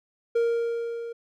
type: tone with level ramp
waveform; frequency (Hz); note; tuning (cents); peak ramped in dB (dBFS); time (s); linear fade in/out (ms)
triangle; 466.2; A#4; 0; -17 to -31; 0.35-1.13; 10
effects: none